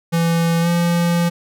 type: tone with pitch glide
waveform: square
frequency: 167.4 to 171.71 Hz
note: E3 to F3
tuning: +27 to -29 cents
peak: -15 dBFS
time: 0.12-1.3 s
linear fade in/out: 20 ms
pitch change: +44 cents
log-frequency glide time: 0.61-0.68 s
effects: none